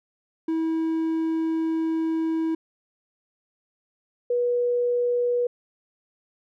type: tone pair in turn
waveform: triangle / sine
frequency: 323.4 / 485.7 Hz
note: E4 / B4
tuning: -33 / -29 cents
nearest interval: perfect fifth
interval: 704 cents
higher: second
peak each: -20 dBFS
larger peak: neither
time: 0.48-2.55 / 4.3-5.47 s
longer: first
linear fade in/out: 5 ms
effects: none